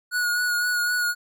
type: tone with vibrato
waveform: square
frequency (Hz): 1454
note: F#6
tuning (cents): -31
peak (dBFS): -22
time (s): 0.11-1.15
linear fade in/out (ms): 50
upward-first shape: sine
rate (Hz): 3.9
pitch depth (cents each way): 23
effects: none